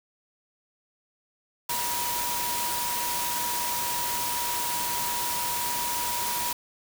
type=tone in noise; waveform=sine; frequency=962 Hz; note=B5; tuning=46 cents flat; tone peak=-31 dBFS; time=1.69-6.53 s; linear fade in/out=5 ms; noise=white; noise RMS=-30 dBFS; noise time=1.69-6.53 s; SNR=-4 dB; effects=none